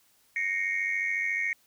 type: tone cluster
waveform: sine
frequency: 1867 / 2142 / 2236 Hz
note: A#6 / C7 / C#7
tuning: +2 / +40 / +14 cents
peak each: -30 dBFS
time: 0.36-1.53 s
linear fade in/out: 2 ms
effects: tanh soft clip ceiling -20 dBFS + white hiss -65 dBFS RMS until 1.66 s